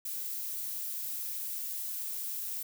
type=noise; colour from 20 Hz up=violet; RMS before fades=-37 dBFS; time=0.05-2.63 s; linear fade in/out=5 ms; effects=none